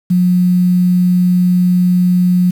sine tone with quantisation, 180 Hz, F#3, 47 cents flat, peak -8 dBFS, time 0.1-2.51 s, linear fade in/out 10 ms, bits 6, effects none

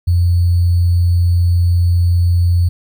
sine tone with sample-and-hold, 87.31 Hz, F2, in tune, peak -9 dBFS, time 0.07-2.69 s, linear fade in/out 10 ms, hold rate 4410 Hz, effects none

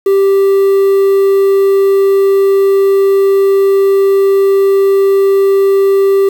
triangle tone with quantisation, 392 Hz, G4, in tune, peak -4 dBFS, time 0.06-6.29 s, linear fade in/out 5 ms, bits 5, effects none

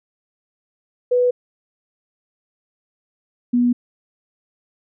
sine tone pair in turn, 493.9 / 243.3 Hz, B4 / B3, 0 / -26 cents, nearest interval octave, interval 1226 cents, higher first, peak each -13 dBFS, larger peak neither, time 1.11-1.31 / 3.53-3.73 s, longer neither, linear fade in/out 10 ms, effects none

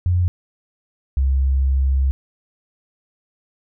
sine tone pair in turn, 89 / 66.96 Hz, F2 / C2, +33 / +41 cents, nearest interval perfect fourth, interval 492 cents, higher first, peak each -14 dBFS, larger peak neither, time 0.06-0.28 / 1.17-2.11 s, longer second, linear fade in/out 0 ms, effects none

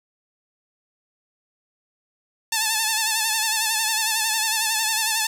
5% pulse tone with vibrato, 880 Hz, A5, in tune, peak -8 dBFS, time 2.52-5.27 s, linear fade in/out 5 ms, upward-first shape sine, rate 11 Hz, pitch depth 54 cents each way, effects none

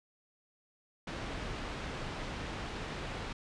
pink low-pass noise, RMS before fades -40 dBFS, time 1.07-3.33 s, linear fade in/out 5 ms, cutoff 3600 Hz, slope 12 dB/octave, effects resampled to 22050 Hz

